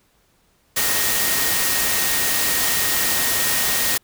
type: tone in noise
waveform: sine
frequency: 1864.7 Hz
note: A#6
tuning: in tune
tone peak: -28 dBFS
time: 0.76-3.98 s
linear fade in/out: 10 ms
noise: white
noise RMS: -20 dBFS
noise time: 0.76-3.98 s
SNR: -11 dB
effects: pink hiss -61 dBFS RMS until 4.03 s